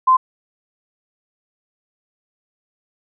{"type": "tone", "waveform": "sine", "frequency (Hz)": 1035, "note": "C6", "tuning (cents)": -19, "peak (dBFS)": -9, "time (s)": [0.07, 0.17], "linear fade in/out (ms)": 10, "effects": []}